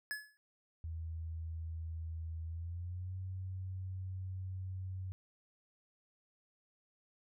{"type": "tone with exponential decay", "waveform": "square", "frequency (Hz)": 1706, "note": "G#6", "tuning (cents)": 46, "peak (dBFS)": -35, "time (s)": [0.11, 0.37], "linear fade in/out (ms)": 0, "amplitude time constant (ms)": 56}
{"type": "tone with pitch glide", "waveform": "sine", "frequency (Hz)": [81.4, 93.5], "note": ["E2", "F#2"], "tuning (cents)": [-21, 19], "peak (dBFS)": -39, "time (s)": [0.84, 5.12], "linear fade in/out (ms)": 0, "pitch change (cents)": 240, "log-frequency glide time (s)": [2.46, 3.16]}
{"effects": []}